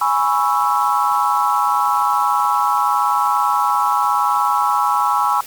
sine chord, C# minor seventh, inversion second, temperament equal, 830.6 / 987.8 / 1108.7 / 1318.5 Hz, G#5 / B5 / C#6 / E6, 0 / 0 / 0 / 0 cents, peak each -19 / -19 / -19 / -19 dBFS, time 0.01-5.41 s, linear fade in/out 5 ms, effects white hiss -36 dBFS RMS until 5.46 s + MP3 96 kbps

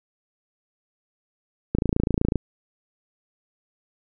click train, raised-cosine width 3 ms, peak -8 dBFS, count 18, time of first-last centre 1.75-2.357 s, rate 28 Hz, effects none

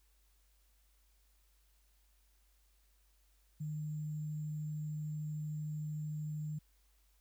sine tone with sample-and-hold, 152.2 Hz, D#3, 38 cents flat, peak -37 dBFS, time 3.6-6.59 s, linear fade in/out 10 ms, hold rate 7350 Hz, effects added 50 Hz sine -68 dBFS peak until 7.2 s + white hiss -75 dBFS RMS until 7.2 s

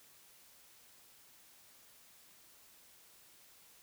silence, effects white hiss -62 dBFS RMS until 3.82 s

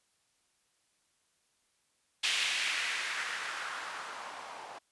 violet noise with low-pass filter sweep, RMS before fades -36 dBFS, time 2.23-4.79 s, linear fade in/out 10 ms, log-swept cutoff 2900 to 770 Hz, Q 1.9, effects white hiss -74 dBFS RMS until 4.91 s + resampled to 24000 Hz

